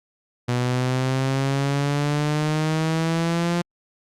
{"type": "exponential sweep", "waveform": "sawtooth", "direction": "up", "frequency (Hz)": [122, 174.1], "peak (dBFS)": -16, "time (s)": [0.48, 3.62], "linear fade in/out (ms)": 10, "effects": ["low-pass 8000 Hz 12 dB/octave", "Opus 48 kbps"]}